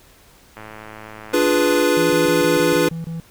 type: click train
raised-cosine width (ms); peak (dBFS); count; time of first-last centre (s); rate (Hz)
0.5; -21; 138; 0.57-1.839; 108
type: chord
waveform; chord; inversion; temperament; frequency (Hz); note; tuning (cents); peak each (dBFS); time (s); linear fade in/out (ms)
square; D diminished seventh; none; equal; 293.7 / 349.2 / 415.3 / 493.9; D4 / F4 / Ab4 / Cb5; 0 / 0 / 0 / 0; -21 / -21 / -23 / -19; 1.33-2.89; 10
type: tone bursts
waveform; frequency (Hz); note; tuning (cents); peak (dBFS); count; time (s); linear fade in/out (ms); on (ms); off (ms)
triangle; 164.81; E3; 0; -23; 8; 1.97-3.199; 0; 130; 27
effects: pink hiss -50 dBFS RMS until 3.3 s